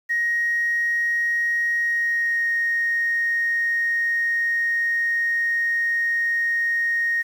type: tone with pitch glide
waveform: sine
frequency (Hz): 1880 to 1862.7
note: A#6 to A#6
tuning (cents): +14 to -2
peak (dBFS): -18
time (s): 0.09-7.23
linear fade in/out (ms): 20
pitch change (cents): -16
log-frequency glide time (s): 1.78-2.48
effects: tanh soft clip ceiling -15 dBFS + 8-bit